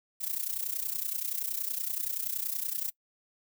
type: noise with amplitude modulation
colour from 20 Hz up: violet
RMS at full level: -30 dBFS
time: 0.2-2.91 s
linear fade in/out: 20 ms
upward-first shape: sine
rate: 30.6 Hz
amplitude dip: 80%
effects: noise-tail reverb RT60 0.1 s tail -24 dB re dry